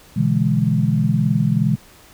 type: chord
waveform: sine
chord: E dominant seventh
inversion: second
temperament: equal with one note detuned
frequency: 123.47 / 146.83 / 165.96 / 207.7 Hz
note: B2 / D3 / E3 / G#3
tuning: 0 / 0 / +12 / 0 cents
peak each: -20 dBFS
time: 0.16-1.76 s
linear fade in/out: 10 ms
effects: pink hiss -47 dBFS RMS until 2.13 s